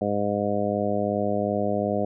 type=harmonic tone; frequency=102.7 Hz; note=G#2; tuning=19 cents flat; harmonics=1 / 2 / 3 / 4 / 5 / 6 / 7; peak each=-34 / -28 / -32 / -31 / -29 / -28 / -31 dBFS; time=0.01-2.05 s; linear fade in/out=5 ms; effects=none